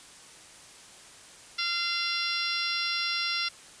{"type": "harmonic tone", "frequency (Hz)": 690, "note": "F5", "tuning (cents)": -21, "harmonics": [2, 3, 4, 5, 6, 7, 8], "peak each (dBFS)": [-35, -35, -35, -35, -35, -35, -35], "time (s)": [1.58, 3.49], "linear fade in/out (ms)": 10, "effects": ["white hiss -50 dBFS RMS until 3.8 s", "resampled to 22050 Hz"]}